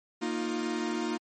45% pulse chord, Bb suspended fourth, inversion none, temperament equal with one note detuned, 233.1 / 311.1 / 352.9 Hz, Bb3 / Eb4 / F4, 0 / 0 / +18 cents, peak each -34 dBFS, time 0.21-1.18 s, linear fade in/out 20 ms, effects MP3 32 kbps

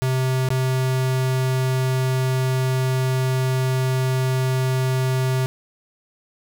square tone with dropouts, 130 Hz, C3, 11 cents flat, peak -19 dBFS, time 0.02-5.46 s, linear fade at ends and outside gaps 0 ms, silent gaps 0.488-0.504 s, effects none

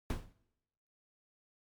brown noise with exponential decay, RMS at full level -29 dBFS, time 0.1-0.33 s, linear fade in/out 1 ms, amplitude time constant 50 ms, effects noise-tail reverb RT60 0.9 s tail -22 dB re dry + MP3 96 kbps

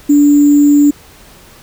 sine tone with sample-and-hold, 290 Hz, D4, 22 cents flat, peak -4 dBFS, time 0.09-0.91 s, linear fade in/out 10 ms, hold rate 7350 Hz, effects pink hiss -40 dBFS RMS until 1.62 s

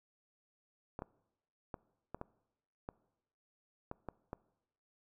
clicks, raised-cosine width 1 ms, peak -27 dBFS, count 9, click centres 0.991 / 1.021 / 1.742 / 2.146 / 2.214 / 2.889 / 3.914 / 4.087 / 4.331 s, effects noise-tail reverb RT60 0.9 s tail -22 dB re dry

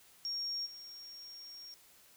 sine tone with level steps, 5560 Hz, F8, 9 cents flat, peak -35 / -47 dBFS, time 0.25-1.74 s, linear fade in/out 0 ms, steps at 0.65 s, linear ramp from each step 20 ms, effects white hiss -62 dBFS RMS until 2.16 s

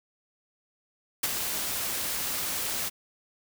white noise with ADSR envelope, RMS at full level -24 dBFS, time 1.23-2.9 s, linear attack 9 ms, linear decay 26 ms, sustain -7 dB, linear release 24 ms, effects none

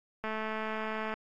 click train, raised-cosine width 0.5 ms, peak -21 dBFS, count 197, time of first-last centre 0.24-1.139 s, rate 218 Hz, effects AAC 64 kbps

